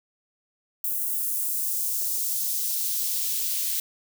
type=noise with high-pass filter sweep; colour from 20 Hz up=blue; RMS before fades=-27 dBFS; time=0.84-3.8 s; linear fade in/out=2 ms; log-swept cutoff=11000 to 2700 Hz; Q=0.94; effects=none